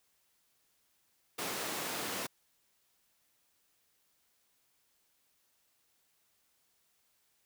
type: high-pass noise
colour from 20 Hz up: pink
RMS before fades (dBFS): -38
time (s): 1.38-2.27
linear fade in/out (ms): 10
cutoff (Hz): 270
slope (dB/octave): 12
effects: white hiss -74 dBFS RMS until 7.45 s